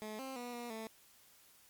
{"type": "tone with pitch steps", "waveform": "15% pulse", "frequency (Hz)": [214.9, 265.3, 243.3, 239.6, 221.9], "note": ["A3", "C4", "B3", "A#3", "A3"], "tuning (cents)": [-41, 24, -26, 48, 15], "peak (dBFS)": -36, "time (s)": [0.02, 0.87], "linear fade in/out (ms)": 0, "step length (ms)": 170, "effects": ["white hiss -64 dBFS RMS until 1.69 s", "MP3 96 kbps"]}